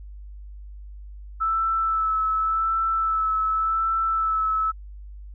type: tone with vibrato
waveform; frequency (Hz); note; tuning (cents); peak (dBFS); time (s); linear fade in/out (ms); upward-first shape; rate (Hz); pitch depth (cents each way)
sine; 1315; E6; -5; -20; 1.4-4.72; 20; sine; 0.88; 20
effects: added 50 Hz sine -37 dBFS peak until 5.34 s